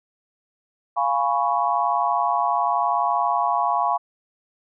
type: chord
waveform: sine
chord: C# dominant seventh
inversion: first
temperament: equal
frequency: 698.5 / 830.6 / 987.8 / 1108.7 Hz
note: E#5 / G#5 / B5 / C#6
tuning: 0 / 0 / 0 / 0 cents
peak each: -24 dBFS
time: 0.96-3.98 s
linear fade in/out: 20 ms
effects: none